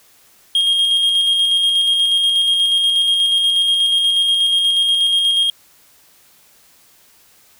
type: tone with tremolo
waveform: triangle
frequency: 3241 Hz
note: G#7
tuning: 43 cents flat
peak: -10 dBFS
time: 0.55-5.5 s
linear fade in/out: 2 ms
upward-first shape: square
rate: 8.3 Hz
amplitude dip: 25%
effects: white hiss -51 dBFS RMS until 7.59 s